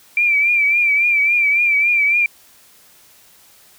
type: tone with vibrato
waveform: sine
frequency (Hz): 2349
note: D7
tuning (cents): 0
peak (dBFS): -12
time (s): 0.17-2.26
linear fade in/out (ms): 2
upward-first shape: triangle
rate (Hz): 3.6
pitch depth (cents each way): 72
effects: white hiss -49 dBFS RMS until 3.78 s